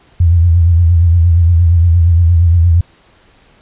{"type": "tone with vibrato", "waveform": "sine", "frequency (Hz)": 85, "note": "F2", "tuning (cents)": -46, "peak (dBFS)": -5, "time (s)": [0.2, 2.81], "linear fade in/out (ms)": 5, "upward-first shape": "triangle", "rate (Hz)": 8.6, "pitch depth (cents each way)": 87, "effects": ["pink hiss -48 dBFS RMS until 3.61 s", "resampled to 8000 Hz"]}